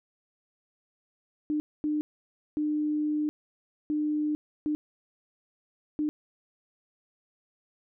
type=tone bursts at uneven times; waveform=sine; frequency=301.2 Hz; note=D4; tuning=44 cents sharp; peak=-25 dBFS; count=6; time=1.5-1.6 / 1.84-2.01 / 2.57-3.29 / 3.9-4.35 / 4.66-4.75 / 5.99-6.09 s; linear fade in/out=0 ms; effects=none

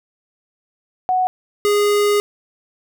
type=tone pair in turn; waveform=sine / square; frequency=740 / 412.3 Hz; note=F#5 / G#4; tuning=0 / -13 cents; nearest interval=minor seventh; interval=1013 cents; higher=first; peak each=-14 dBFS; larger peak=neither; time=1.09-1.27 / 1.65-2.2 s; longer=second; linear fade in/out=0 ms; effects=none

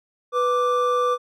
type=tone pair together; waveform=triangle; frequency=493.9 / 1174.7 Hz; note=B4 / D6; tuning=0 / 0 cents; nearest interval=octave + minor third; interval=1500 cents; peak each=-19 dBFS; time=0.32-1.18 s; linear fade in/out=50 ms; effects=none

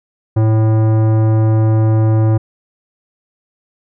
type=tone with tanh clipping; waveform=sine; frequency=110 Hz; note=A2; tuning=in tune; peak=-11 dBFS; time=0.36-2.38 s; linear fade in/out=10 ms; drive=16 dB; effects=none

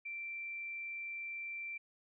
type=tone; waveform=sine; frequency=2349 Hz; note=D7; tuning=in tune; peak=-40 dBFS; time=0.05-1.78 s; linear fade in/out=10 ms; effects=none

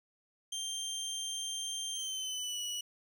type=tone with pitch glide; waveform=25% pulse; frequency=3165 to 2936 Hz; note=G7 to F#7; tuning=+16 to -14 cents; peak=-32 dBFS; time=0.52-2.81 s; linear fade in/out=5 ms; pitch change=-130 cents; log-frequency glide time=1.92-2.61 s; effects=11-bit

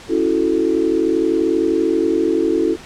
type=chord; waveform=sine; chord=F# minor seventh; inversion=second; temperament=equal; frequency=277.2 / 329.6 / 370 / 440 Hz; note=C#4 / E4 / F#4 / A4; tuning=0 / 0 / 0 / 0 cents; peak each=-23 / -17 / -20 / -20 dBFS; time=0.08-2.77 s; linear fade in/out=50 ms; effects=pink hiss -38 dBFS RMS until 2.85 s + low-pass 7000 Hz 12 dB/octave

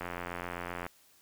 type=click train; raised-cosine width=0.5 ms; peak=-22 dBFS; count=76; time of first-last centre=0.01-0.865 s; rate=87.7 Hz; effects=white hiss -63 dBFS RMS until 1.21 s

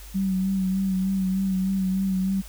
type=tone with vibrato; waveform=sine; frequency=190.3 Hz; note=F#3; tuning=49 cents sharp; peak=-21 dBFS; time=0.14-2.42 s; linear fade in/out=20 ms; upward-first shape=sine; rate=3.3 Hz; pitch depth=32 cents each way; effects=added 50 Hz sine -40 dBFS peak until 2.48 s + white hiss -47 dBFS RMS until 2.48 s

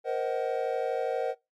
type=chord; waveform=triangle; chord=C half-diminished seventh; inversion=third; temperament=just; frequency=470.9 / 523.3 / 627.9 / 753.5 Hz; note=Bb4 / C5 / Eb5 / Gb5; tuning=+18 / 0 / +16 / +31 cents; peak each=-29 / -30 / -33 / -32 dBFS; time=0.04-1.35 s; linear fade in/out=50 ms; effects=noise-tail reverb RT60 0.2 s tail -21 dB re dry + MP3 96 kbps

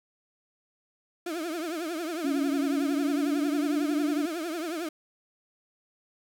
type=tone with vibrato; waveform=35% pulse; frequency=329.6 Hz; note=E4; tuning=in tune; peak=-29 dBFS; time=1.26-4.89 s; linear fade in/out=5 ms; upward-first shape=triangle; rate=11 Hz; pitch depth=170 cents each way
type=tone with pitch glide; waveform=sine; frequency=280 to 293.8 Hz; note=C#4 to D4; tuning=+18 to +1 cents; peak=-25 dBFS; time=2.24-4.26 s; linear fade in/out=10 ms; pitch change=+83 cents; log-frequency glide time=2.64-3.89 s
effects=none

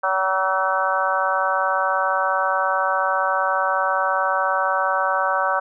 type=harmonic tone with a mistuned harmonic; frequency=189.8 Hz; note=F#3; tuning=44 cents sharp; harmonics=3 / 4 / 5 / 6 / 7 / 8; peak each=-25 / -25 / -25 / -25 / -25 / -25 dBFS; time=0.03-5.6 s; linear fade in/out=10 ms; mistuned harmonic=7; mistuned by=-19 cents; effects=none

